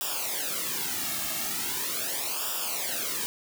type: noise with flanger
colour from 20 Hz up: white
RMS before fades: -31 dBFS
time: 0.01-3.26 s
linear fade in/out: 0 ms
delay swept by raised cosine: 0.47 to 2.07 ms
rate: 0.4 Hz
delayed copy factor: -0.85
effects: none